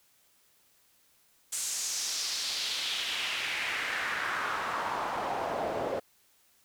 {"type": "noise with band-pass filter sweep", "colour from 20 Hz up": "pink", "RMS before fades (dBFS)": -33, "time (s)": [1.52, 6], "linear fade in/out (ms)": 10, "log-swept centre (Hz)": [8000, 530], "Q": 2.3, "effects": ["white hiss -66 dBFS RMS until 6.64 s"]}